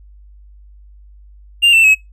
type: tone with pitch steps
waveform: triangle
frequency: 2794 / 2677 / 2565 Hz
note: F7 / E7 / E7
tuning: 0 / +26 / -48 cents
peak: -5 dBFS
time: 1.62-1.95 s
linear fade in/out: 20 ms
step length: 110 ms
effects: noise-tail reverb RT60 0.2 s tail -26 dB re dry + added 50 Hz sine -39 dBFS peak until 2.12 s